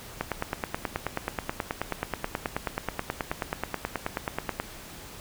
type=click train; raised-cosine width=0.5 ms; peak=-12 dBFS; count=42; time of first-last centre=0.21-4.6 s; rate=9.34 Hz; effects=pink hiss -44 dBFS RMS until 5.2 s